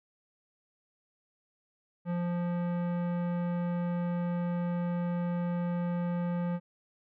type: tone with tanh clipping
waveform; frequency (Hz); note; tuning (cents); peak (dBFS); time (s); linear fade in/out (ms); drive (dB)
sine; 174.61; F3; 0; -31; 2.05-6.6; 50; 17
effects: none